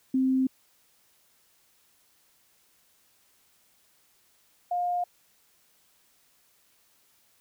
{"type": "tone pair in turn", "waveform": "sine", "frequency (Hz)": [261.6, 709.4], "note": ["C4", "F5"], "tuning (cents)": [0, 27], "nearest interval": "octave + perfect fourth", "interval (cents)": 1727, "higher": "second", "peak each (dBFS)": [-21, -25], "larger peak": "first", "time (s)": [[0.14, 0.47], [4.71, 5.04]], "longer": "neither", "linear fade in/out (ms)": 5, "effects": ["white hiss -65 dBFS RMS until 7.4 s"]}